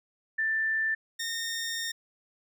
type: tone pair in turn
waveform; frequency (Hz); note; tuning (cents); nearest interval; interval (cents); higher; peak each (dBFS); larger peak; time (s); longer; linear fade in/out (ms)
sine / 15% pulse; 1773 / 1834.5; A6 / A#6; +13 / -28; minor second; 59; second; -25; neither; 0.38-0.95 / 1.19-1.92; second; 10
effects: none